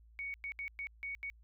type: tone bursts at uneven times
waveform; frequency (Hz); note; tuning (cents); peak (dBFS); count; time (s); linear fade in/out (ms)
sine; 2232; C#7; +11; -38; 6; 0.19-0.34 / 0.44-0.52 / 0.59-0.68 / 0.79-0.87 / 1.03-1.15 / 1.23-1.3; 0
effects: added 56 Hz sine -58 dBFS peak until 1.43 s